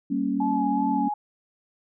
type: chord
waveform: sine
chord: G diminished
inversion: none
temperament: equal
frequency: 196 / 233.1 / 277.2 Hz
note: G3 / Bb3 / Db4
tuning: 0 / 0 / 0 cents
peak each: -29 / -28 / -25 dBFS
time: 0.1-1.09 s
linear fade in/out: 10 ms
type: tone with vibrato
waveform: sine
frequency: 847 Hz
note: G#5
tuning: 34 cents sharp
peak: -25 dBFS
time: 0.4-1.14 s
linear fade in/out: 5 ms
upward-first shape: sine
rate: 2.6 Hz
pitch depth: 33 cents each way
effects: none